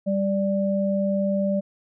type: tone pair together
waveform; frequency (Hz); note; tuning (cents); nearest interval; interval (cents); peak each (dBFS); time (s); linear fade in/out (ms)
sine; 197.12 / 587.3; G3 / D5; +10 / 0; octave + perfect fifth; 1890; -22 / -24; 0.06-1.61; 20
effects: none